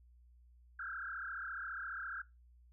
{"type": "tone with frequency modulation", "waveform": "sine", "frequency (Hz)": 1481, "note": "F#6", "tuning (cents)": 1, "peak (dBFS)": -40, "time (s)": [0.79, 2.22], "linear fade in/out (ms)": 5, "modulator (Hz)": 34.6, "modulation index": 4.5, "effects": ["noise-tail reverb RT60 0.2 s tail -17 dB re dry", "added 60 Hz sine -60 dBFS peak until 2.72 s"]}